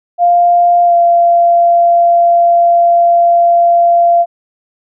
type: tone with pitch glide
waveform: sine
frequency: 698.5 to 688.5 Hz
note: F5 to F5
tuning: 0 to -25 cents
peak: -5 dBFS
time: 0.18-4.26 s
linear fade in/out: 50 ms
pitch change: -25 cents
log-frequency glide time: 0.85-0.94 s
effects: none